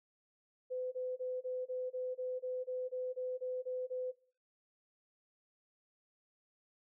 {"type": "tone bursts", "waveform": "sine", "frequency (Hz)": 507, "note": "B4", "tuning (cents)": 45, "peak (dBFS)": -36, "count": 14, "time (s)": [0.7, 4.118], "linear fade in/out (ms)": 20, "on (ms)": 220, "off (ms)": 26, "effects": ["noise-tail reverb RT60 0.4 s tail -17 dB re dry"]}